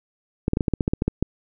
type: clicks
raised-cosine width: 3 ms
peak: -7 dBFS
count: 12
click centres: 0.481 / 0.534 / 0.571 / 0.608 / 0.682 / 0.737 / 0.808 / 0.879 / 0.935 / 1.021 / 1.08 / 1.226 s
effects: none